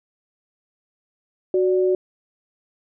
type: tone pair together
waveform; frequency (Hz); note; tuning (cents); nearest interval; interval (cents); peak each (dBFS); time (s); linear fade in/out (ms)
sine; 370 / 586; F#4 / D5; 0 / -4; minor sixth; 796; -16 / -25; 1.54-1.95; 2
effects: none